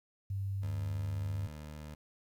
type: tone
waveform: sine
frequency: 98 Hz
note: G2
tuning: in tune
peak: -33 dBFS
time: 0.3-1.47 s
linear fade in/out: 5 ms
type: tone with pitch glide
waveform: 20% pulse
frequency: 75 to 75.7 Hz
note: D2 to D#2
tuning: +37 to -47 cents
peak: -39 dBFS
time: 0.62-1.95 s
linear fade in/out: 10 ms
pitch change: +16 cents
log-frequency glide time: 1.3-1.44 s
effects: 11-bit